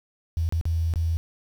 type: tone with dropouts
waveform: sine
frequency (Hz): 82.41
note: E2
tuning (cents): 0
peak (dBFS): -21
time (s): 0.37-1.17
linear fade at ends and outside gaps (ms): 0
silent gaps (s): 0.49-0.524 / 0.612-0.654 / 0.938-0.958
effects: 8-bit